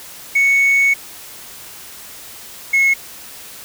sine tone pair in turn, 2217 / 2179 Hz, C#7 / C#7, 0 / -30 cents, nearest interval unison, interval 30 cents, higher first, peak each -8 dBFS, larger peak neither, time 0.35-0.94 / 2.73-2.94 s, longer first, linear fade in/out 10 ms, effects tanh soft clip ceiling -9 dBFS + white hiss -36 dBFS RMS until 3.64 s

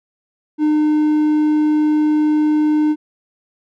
triangle tone, 303.7 Hz, D#4, 42 cents flat, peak -10 dBFS, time 0.58-2.96 s, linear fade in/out 50 ms, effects none

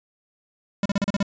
square tone bursts, 200.1 Hz, G3, 36 cents sharp, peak -20 dBFS, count 7, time 0.83-1.228 s, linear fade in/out 2 ms, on 26 ms, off 36 ms, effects resampled to 16000 Hz

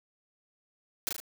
white noise with echo, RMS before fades -30 dBFS, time 1.07-1.09 s, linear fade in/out 0 ms, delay 37 ms, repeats 3, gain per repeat -4 dB, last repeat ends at 1.201 s, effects none

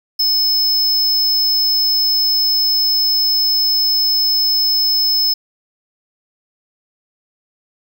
square tone, 5210 Hz, E8, 21 cents flat, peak -13 dBFS, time 0.19-5.34 s, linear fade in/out 10 ms, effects none

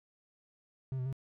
triangle tone with pitch steps, 131.9 / 127.3 / 133.6 Hz, C3 / C3 / C3, +14 / -47 / +36 cents, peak -31 dBFS, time 0.92-1.127 s, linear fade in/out 0 ms, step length 69 ms, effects none

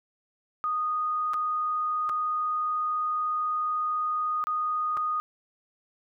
sine tone with dropouts, 1237 Hz, D#6, 10 cents flat, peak -25 dBFS, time 0.64-5.2 s, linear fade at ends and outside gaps 0 ms, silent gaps 1.335-1.341 / 2.092-2.096 / 4.44-4.47 / 4.969-4.973 s, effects none

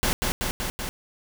pink noise with echo, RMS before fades -23 dBFS, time 0.03-0.13 s, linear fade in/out 0 ms, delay 190 ms, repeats 4, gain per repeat -2 dB, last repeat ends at 0.89 s, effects none

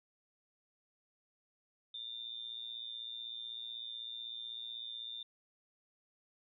sine tone with amplitude modulation, 3601 Hz, A7, 39 cents sharp, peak -38 dBFS, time 1.94-5.23 s, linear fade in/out 5 ms, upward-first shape sine, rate 116 Hz, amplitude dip 85%, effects none

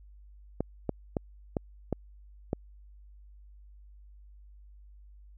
clicks, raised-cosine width 2 ms, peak -15 dBFS, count 6, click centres 0.606 / 0.893 / 1.168 / 1.568 / 1.927 / 2.531 s, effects added 50 Hz sine -50 dBFS peak until 5.37 s

